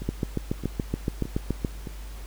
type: two click trains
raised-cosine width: 3 ms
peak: -21 / -12 dBFS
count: 4 / 12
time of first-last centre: 0.02-1.872 / 0.09-1.648 s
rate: 1.62 / 7.06 Hz
effects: added 50 Hz sine -36 dBFS peak until 2.26 s + pink hiss -48 dBFS RMS until 2.26 s